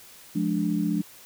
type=chord; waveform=sine; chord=D diminished; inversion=first; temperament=just; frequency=176.2 / 211.4 / 293.7 Hz; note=F3 / Ab3 / D4; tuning=+16 / +31 / 0 cents; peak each=-27 dBFS; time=0.35-1.02 s; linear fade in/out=10 ms; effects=white hiss -49 dBFS RMS until 1.25 s